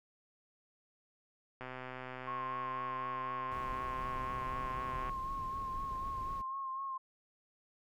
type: click train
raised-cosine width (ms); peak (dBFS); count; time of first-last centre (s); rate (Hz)
0.5; -29; 447; 1.61-5.094; 128
type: tone with vibrato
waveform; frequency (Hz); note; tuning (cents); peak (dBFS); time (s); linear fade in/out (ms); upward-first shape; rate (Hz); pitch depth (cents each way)
sine; 1072; C6; +42; -37; 2.27-6.98; 10; sine; 4; 33
type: noise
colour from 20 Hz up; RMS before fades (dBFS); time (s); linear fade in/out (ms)
brown; -46; 3.51-6.42; 10
effects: none